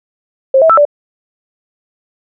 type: tone with pitch steps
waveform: sine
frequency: 533 / 647 / 1323 / 584 Hz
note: C5 / E5 / E6 / D5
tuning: +32 / -32 / +6 / -10 cents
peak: -4 dBFS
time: 0.54-0.852 s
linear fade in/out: 5 ms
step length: 78 ms
effects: none